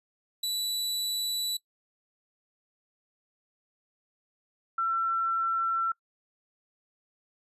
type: tone pair in turn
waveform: sawtooth / sine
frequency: 3951 / 1347 Hz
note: B7 / E6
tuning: 0 / +37 cents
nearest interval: octave + perfect fifth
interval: 1863 cents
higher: first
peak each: -25 dBFS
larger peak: neither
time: 0.43-1.57 / 4.78-5.92 s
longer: neither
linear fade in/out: 5 ms
effects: noise-tail reverb RT60 0.1 s tail -22 dB re dry + resampled to 32000 Hz